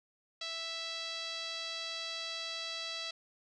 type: tone with low-pass filter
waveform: 5% pulse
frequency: 659.3 Hz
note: E5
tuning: in tune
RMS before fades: -40 dBFS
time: 0.41-3.11 s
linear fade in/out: 5 ms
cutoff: 4200 Hz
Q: 2.8
effects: none

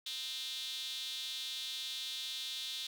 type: tone with high-pass filter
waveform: square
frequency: 141 Hz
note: C#3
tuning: 30 cents sharp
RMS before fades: -41 dBFS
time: 0.06-2.87 s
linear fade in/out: 5 ms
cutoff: 3600 Hz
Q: 5.8
effects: none

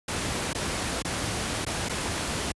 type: noise with dropouts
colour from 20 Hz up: pink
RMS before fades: -29 dBFS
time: 0.08-2.52 s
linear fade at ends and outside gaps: 5 ms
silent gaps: 0.532-0.548 / 1.024-1.047 / 1.65-1.664 / 1.888-1.894 s
effects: high-pass 60 Hz 12 dB/octave + resampled to 24000 Hz

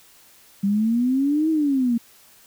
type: exponential two-way sweep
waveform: sine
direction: up then down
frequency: 194.8 to 323 to 228.7 Hz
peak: -17 dBFS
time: 0.63-1.98 s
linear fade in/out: 10 ms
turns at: 1.5 s
effects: white hiss -52 dBFS RMS until 2.46 s

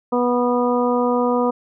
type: harmonic tone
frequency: 244.9 Hz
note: B3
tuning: 14 cents flat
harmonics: 1 / 2 / 3 / 4 / 5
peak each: -20 / -19 / -26 / -24 / -27 dBFS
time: 0.12-1.51 s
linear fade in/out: 10 ms
effects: none

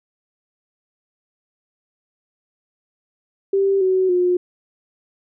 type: tone with pitch steps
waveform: sine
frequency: 391.8 / 374.8 / 358.5 Hz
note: G4 / F#4 / F4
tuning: -1 / +22 / +45 cents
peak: -14 dBFS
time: 3.53-4.37 s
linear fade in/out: 5 ms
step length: 280 ms
effects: none

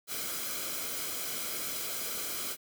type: noise with comb filter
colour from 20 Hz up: white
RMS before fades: -36 dBFS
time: 0.07-2.57 s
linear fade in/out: 50 ms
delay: 1.1 ms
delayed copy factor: -0.6
effects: none

